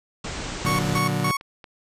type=low-pass noise; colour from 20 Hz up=pink; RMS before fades=-32 dBFS; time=0.24-0.99 s; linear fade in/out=5 ms; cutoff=8300 Hz; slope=96 dB/octave
type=chord; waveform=35% pulse; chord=Bb augmented; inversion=none; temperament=just; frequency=116.54 / 145.68 / 182.1 Hz; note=Bb2 / D3 / F#3; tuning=0 / -14 / -27 cents; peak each=-27 / -24 / -25 dBFS; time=0.65-1.31 s; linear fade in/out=0 ms
type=tone bursts; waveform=30% pulse; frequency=1108.7 Hz; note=C#6; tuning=in tune; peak=-20 dBFS; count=3; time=0.66-1.37 s; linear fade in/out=5 ms; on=130 ms; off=160 ms
type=clicks; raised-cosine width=0.3 ms; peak=-26 dBFS; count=4; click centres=0.983 / 1.099 / 1.411 / 1.642 s
effects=resampled to 32000 Hz